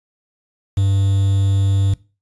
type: tone with quantisation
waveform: triangle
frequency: 98 Hz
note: G2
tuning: in tune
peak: -11 dBFS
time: 0.77-1.94 s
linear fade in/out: 5 ms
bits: 6
effects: noise-tail reverb RT60 0.3 s tail -19 dB re dry + resampled to 24000 Hz